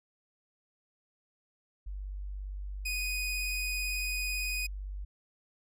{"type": "tone", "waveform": "sine", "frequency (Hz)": 48.74, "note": "G1", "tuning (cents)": -9, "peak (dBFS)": -36, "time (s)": [1.86, 5.05], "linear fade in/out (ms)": 10}
{"type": "tone with vibrato", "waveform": "sawtooth", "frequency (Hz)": 2489, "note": "D#7", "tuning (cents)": 0, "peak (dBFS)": -29, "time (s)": [2.85, 4.67], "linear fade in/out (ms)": 10, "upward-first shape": "square", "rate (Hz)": 18, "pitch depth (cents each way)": 8}
{"effects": []}